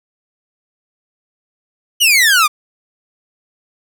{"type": "exponential sweep", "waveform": "sawtooth", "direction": "down", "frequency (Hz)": [3022, 1162], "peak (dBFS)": -5, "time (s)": [2, 2.48], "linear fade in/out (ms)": 20, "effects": []}